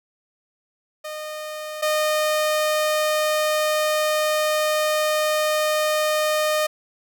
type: tone pair in turn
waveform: sawtooth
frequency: 613 / 613 Hz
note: D#5 / D#5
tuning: -26 / -26 cents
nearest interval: unison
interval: 0 cents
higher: neither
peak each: -26 / -15 dBFS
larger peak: second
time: 1.04-1.82 / 1.82-6.67 s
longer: second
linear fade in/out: 10 ms
effects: none

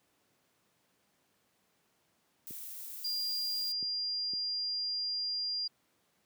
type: noise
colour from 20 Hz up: violet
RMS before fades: -44 dBFS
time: 2.47-3.72 s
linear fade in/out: 0 ms
type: clicks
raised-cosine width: 3 ms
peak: -35 dBFS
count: 3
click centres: 2.508 / 3.827 / 4.335 s
type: tone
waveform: sine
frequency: 4800 Hz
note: D8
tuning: 37 cents sharp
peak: -32 dBFS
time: 3.04-5.68 s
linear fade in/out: 10 ms
effects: pink hiss -73 dBFS RMS until 6.25 s + high-pass 150 Hz 12 dB/octave

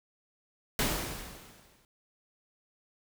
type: noise with exponential decay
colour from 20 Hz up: pink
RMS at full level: -27 dBFS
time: 0.79-1.85 s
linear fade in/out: 1 ms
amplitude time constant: 230 ms
effects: none

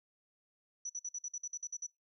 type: tone bursts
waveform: sine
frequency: 5920 Hz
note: F#8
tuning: in tune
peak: -37 dBFS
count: 11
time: 0.85-1.866 s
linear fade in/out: 5 ms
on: 46 ms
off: 51 ms
effects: noise-tail reverb RT60 0.2 s tail -23 dB re dry

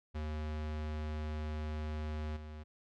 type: tone with level steps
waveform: square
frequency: 76.6 Hz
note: D#2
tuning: 27 cents flat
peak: -37 / -45 dBFS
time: 0.14-2.64 s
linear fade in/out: 20 ms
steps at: 2.36 s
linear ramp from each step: 10 ms
effects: low-pass 4000 Hz 12 dB/octave

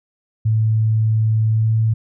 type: tone with pitch glide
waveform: sine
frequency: 110 to 111.28 Hz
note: A2 to A2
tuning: 0 to +20 cents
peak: -13 dBFS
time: 0.45-1.94 s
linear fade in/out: 10 ms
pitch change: +20 cents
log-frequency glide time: 1.49-1.75 s
effects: none

